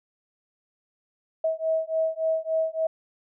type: beating tone pair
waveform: sine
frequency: 641 / 644.5 Hz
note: E5 / E5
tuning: -49 / -39 cents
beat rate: 3.5 Hz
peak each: -26 dBFS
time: 1.44-2.87 s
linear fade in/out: 5 ms
effects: none